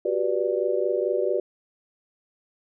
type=chord; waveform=sine; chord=G major seventh; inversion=third; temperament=just; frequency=367.5 / 392 / 490 / 588 Hz; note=F#4 / G4 / B4 / D5; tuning=-12 / 0 / -14 / +2 cents; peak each=-27 dBFS; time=0.05-1.4 s; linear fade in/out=5 ms; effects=none

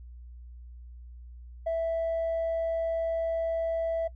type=tone with tanh clipping; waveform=triangle; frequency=659 Hz; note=E5; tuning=1 cent flat; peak=-26 dBFS; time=1.66-4.08 s; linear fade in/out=10 ms; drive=5 dB; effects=noise-tail reverb RT60 0.1 s tail -22 dB re dry + added 60 Hz sine -43 dBFS peak until 4.15 s

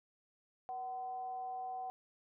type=tone with frequency modulation; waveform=sine; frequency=753 Hz; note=F#5; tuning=30 cents sharp; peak=-39 dBFS; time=0.69-1.9 s; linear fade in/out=0 ms; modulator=273 Hz; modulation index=0.29; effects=none

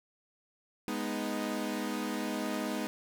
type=chord; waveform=sawtooth; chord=G# minor; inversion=none; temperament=equal; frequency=207.7 / 246.9 / 311.1 Hz; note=G#3 / B3 / D#4; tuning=0 / 0 / 0 cents; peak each=-33 dBFS; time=0.88-2.87 s; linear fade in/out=0 ms; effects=none

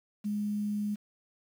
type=tone with quantisation; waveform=sine; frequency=207.7 Hz; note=G#3; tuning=in tune; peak=-29 dBFS; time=0.24-0.96 s; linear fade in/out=20 ms; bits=9; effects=none

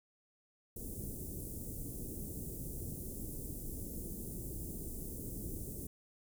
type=band-stop noise; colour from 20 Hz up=pink; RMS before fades=-43 dBFS; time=0.76-5.87 s; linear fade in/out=5 ms; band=410 to 8700 Hz; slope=24 dB/octave; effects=none

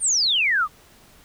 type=exponential sweep; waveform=sine; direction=down; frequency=9397 to 1140 Hz; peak=-17 dBFS; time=0-0.68 s; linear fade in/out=50 ms; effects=pink hiss -52 dBFS RMS until 1.24 s

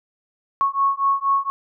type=beating tone pair; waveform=sine; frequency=1100 / 1104.2 Hz; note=C#6 / C#6; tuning=-14 / -7 cents; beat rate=4.2 Hz; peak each=-20 dBFS; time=0.61-1.5 s; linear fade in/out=0 ms; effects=none

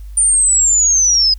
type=linear sweep; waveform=sine; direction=down; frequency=9160 to 4978 Hz; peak=-9 dBFS; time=0.17-1.34 s; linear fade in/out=5 ms; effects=added 50 Hz sine -28 dBFS peak until 1.38 s + white hiss -54 dBFS RMS until 1.38 s

